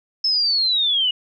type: linear sweep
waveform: sine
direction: down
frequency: 5270 to 2878 Hz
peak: -16 dBFS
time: 0.24-1.11 s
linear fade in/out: 5 ms
effects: none